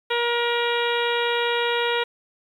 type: harmonic tone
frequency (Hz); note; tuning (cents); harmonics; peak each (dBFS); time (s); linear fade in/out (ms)
474.7; A#4; +31; 1 / 2 / 3 / 4 / 5 / 6 / 7 / 8; -24 / -27 / -29 / -30 / -31 / -32 / -32 / -33; 0.1-2.04; 10
effects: 9-bit